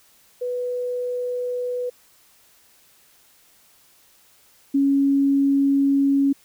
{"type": "tone pair in turn", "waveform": "sine", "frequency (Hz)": [493.9, 277.2], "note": ["B4", "C#4"], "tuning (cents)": [0, 0], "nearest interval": "minor seventh", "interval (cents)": 1000, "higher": "first", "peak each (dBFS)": [-23, -15], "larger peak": "second", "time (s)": [[0.41, 1.9], [4.74, 6.33]], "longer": "second", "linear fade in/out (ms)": 10, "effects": ["white hiss -56 dBFS RMS until 6.44 s"]}